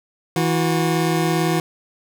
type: tone pair together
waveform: 25% pulse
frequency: 162.4 / 362.5 Hz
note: E3 / F#4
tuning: -26 / -35 cents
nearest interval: octave + major second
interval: 1391 cents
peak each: -15 / -18 dBFS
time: 0.36-1.6 s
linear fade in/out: 2 ms
effects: none